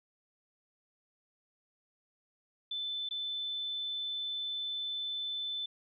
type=tone with dropouts; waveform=sine; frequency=3520 Hz; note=A7; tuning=in tune; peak=-34 dBFS; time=2.71-5.66 s; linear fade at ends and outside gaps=5 ms; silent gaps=3.09-3.109 s; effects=none